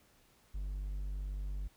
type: tone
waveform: triangle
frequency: 49 Hz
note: G1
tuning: in tune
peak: -34 dBFS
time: 0.54-1.68 s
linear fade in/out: 10 ms
effects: pink hiss -67 dBFS RMS until 1.76 s